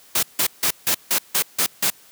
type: noise bursts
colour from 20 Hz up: white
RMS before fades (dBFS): -19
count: 8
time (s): 0.15-1.902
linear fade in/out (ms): 5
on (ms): 79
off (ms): 160
effects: white hiss -50 dBFS RMS until 2.11 s + high-pass 100 Hz 12 dB/octave

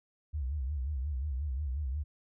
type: tone with vibrato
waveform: sine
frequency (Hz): 69.4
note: C#2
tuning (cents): +3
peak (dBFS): -31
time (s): 0.33-2.04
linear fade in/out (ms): 20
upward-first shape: sine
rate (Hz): 5.6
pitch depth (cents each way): 180
effects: none

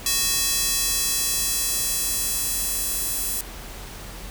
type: tone with high-pass filter sweep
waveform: square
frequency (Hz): 370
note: F#4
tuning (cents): 0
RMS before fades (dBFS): -24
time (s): 0.06-3.41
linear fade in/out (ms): 2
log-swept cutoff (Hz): 4900 to 10000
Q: 0.75
effects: added 44 Hz sine -39 dBFS peak until 4.3 s + pink hiss -39 dBFS RMS until 4.3 s

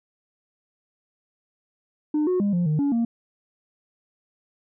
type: tone with pitch steps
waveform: sine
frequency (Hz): 301.7 / 365.2 / 202.7 / 175.2 / 153 / 283.6 / 232.5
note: D4 / F#4 / G#3 / F3 / D#3 / C#4 / A#3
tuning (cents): +47 / -23 / -42 / +6 / -29 / +40 / -4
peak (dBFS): -17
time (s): 2.14-3.05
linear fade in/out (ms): 5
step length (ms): 130
effects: tanh soft clip ceiling -18 dBFS

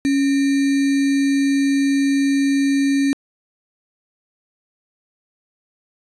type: tone with sample-and-hold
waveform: sine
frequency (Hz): 277.2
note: C#4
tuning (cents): 0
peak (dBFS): -14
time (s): 0.05-3.13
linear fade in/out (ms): 0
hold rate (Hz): 2100
effects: resampled to 22050 Hz

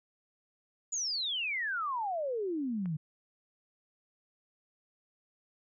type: exponential sweep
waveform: sine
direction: down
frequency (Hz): 7040 to 146.83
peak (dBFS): -31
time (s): 0.92-2.97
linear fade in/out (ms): 10
type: click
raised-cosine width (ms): 0.5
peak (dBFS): -36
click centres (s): 2.858
effects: none

